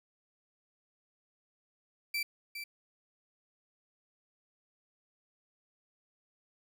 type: tone with echo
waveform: 30% pulse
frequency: 2333 Hz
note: D7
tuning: 12 cents flat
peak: -29 dBFS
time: 2.14-2.23 s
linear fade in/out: 5 ms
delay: 410 ms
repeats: 1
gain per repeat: -8 dB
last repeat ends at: 2.64 s
effects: none